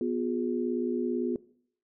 sine chord, F diminished, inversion second, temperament equal with one note detuned, 246.9 / 357.4 / 415.3 Hz, Cb4 / F4 / Ab4, 0 / +40 / 0 cents, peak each -30 / -30 / -34 dBFS, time 0.01-1.36 s, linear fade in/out 2 ms, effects noise-tail reverb RT60 0.6 s tail -20 dB re dry

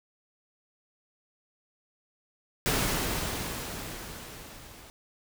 pink noise with level ramp, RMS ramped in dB -26 to -50 dBFS, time 2.66-4.9 s, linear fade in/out 0 ms, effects none

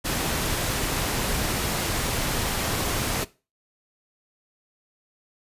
pink noise, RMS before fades -26 dBFS, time 0.04-3.25 s, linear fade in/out 20 ms, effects noise-tail reverb RT60 0.3 s tail -19 dB re dry + resampled to 32000 Hz

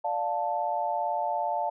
sine chord, D minor, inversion none, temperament just, 587.3 / 704.8 / 881 Hz, D5 / F5 / A5, 0 / +16 / +2 cents, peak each -33 / -30 / -29 dBFS, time 0.04-1.7 s, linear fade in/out 10 ms, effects none

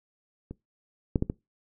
clicks, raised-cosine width 3 ms, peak -25 / -10 / -12 / -16 dBFS, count 4, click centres 0.51 / 1.158 / 1.224 / 1.299 s, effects noise-tail reverb RT60 0.2 s tail -21 dB re dry

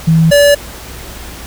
sine / square tone pair in turn, 162.2 / 575.5 Hz, E3 / D5, -28 / -35 cents, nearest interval octave + minor seventh, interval 2193 cents, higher second, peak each -5 dBFS, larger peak neither, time 0.07-0.31 / 0.31-0.55 s, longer neither, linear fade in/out 10 ms, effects added 60 Hz sine -31 dBFS peak until 1.46 s + pink hiss -30 dBFS RMS until 1.46 s

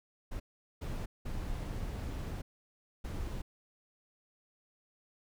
brown noise bursts at uneven times, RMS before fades -38 dBFS, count 4, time 0.31-0.4 / 0.81-1.06 / 1.25-2.42 / 3.04-3.42 s, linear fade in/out 10 ms, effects none

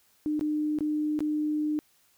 sine tone with dropouts, 302.5 Hz, D#4, 49 cents flat, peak -25 dBFS, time 0.26-1.79 s, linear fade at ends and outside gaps 0 ms, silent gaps 0.394-0.41 / 0.787-0.807 / 1.191-1.205 s, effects white hiss -65 dBFS RMS until 2.17 s

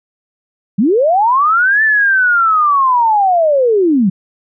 sine linear two-way sweep, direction up then down, 174.61 to 1777 to 174.61 Hz, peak -8 dBFS, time 0.78-4.1 s, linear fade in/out 10 ms, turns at 1.83 s, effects none

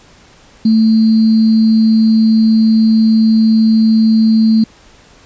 sine tone with sample-and-hold, 221.7 Hz, A3, 13 cents sharp, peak -6 dBFS, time 0.65-4.64 s, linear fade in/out 5 ms, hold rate 4410 Hz, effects pink hiss -44 dBFS RMS until 5.25 s + resampled to 16000 Hz

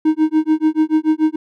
triangle tone with tremolo, 312.4 Hz, D#4, 7 cents sharp, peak -7 dBFS, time 0.05-1.36 s, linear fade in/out 5 ms, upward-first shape sine, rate 6.9 Hz, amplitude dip 100%, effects none

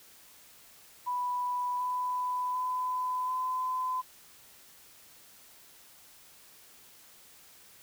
sine tone with pitch steps, 987.8 / 997.5 / 1007.4 / 1017.3 Hz, B5 / B5 / B5 / C6, 0 / +17 / +34 / -49 cents, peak -29 dBFS, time 1.06-4.02 s, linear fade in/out 20 ms, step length 740 ms, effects white hiss -56 dBFS RMS until 7.82 s

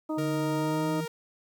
harmonic tone, 311.1 Hz, D#4, in tune, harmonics 1 / 2 / 3 / 4, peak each -29 / -35 / -39 / -41 dBFS, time 0.09-1.01 s, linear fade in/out 10 ms
sine tone with pitch glide, 146.83 to 162.92 Hz, D3 to E3, 0 to -20 cents, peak -31 dBFS, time 0.17-1.06 s, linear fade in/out 20 ms, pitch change +180 cents, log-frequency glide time 0.57-0.91 s
sawtooth tone, 466.2 Hz, A#4, in tune, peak -30 dBFS, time 0.18-1.08 s, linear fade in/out 5 ms
effects 10-bit

